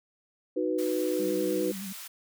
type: chord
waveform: sine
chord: B major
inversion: first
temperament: equal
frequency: 311.1 / 370 / 493.9 Hz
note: D#4 / F#4 / B4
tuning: 0 / 0 / 0 cents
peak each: -30 dBFS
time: 0.56-1.72 s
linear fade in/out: 10 ms
type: high-pass noise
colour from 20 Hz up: white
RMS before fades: -42 dBFS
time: 0.78-2.08 s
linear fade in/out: 10 ms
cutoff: 980 Hz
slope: 12 dB/octave
type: tone with vibrato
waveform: sine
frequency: 195.3 Hz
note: G3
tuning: 6 cents flat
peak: -36 dBFS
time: 1.19-1.93 s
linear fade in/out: 10 ms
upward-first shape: sine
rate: 9.7 Hz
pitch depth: 68 cents each way
effects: none